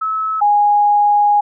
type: tone pair in turn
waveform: sine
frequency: 1297 / 825.6 Hz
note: E6 / G#5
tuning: -28 / -10 cents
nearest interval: minor sixth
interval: 782 cents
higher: first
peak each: -16 / -9 dBFS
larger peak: second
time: 0.01-0.41 / 0.41-1.41 s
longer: second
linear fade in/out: 10 ms
effects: none